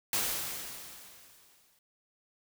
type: noise with exponential decay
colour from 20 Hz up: white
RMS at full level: -29 dBFS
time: 0.13-1.79 s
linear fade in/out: 2 ms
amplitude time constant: 360 ms
effects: none